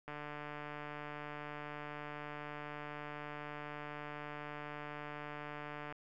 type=click train; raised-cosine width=0.5 ms; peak=-30 dBFS; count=866; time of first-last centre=0.08-5.925 s; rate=148 Hz; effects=none